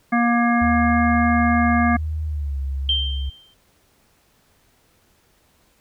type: harmonic tone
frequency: 236.9 Hz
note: A#3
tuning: 28 cents sharp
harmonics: 1 / 3 / 5 / 7 / 9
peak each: -17 / -22 / -24 / -25 / -27 dBFS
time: 0.12-1.97 s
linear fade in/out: 10 ms
type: tone with pitch glide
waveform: sine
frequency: 77.78 to 68.1 Hz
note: D#2 to C#2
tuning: 0 to -30 cents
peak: -22 dBFS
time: 0.61-3.3 s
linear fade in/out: 10 ms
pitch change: -230 cents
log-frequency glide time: 2.25-2.58 s
type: tone with exponential decay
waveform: sine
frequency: 3143 Hz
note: G7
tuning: 4 cents sharp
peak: -15 dBFS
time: 2.89-3.54 s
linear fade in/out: 2 ms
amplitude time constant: 140 ms
effects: pink hiss -60 dBFS RMS until 5.8 s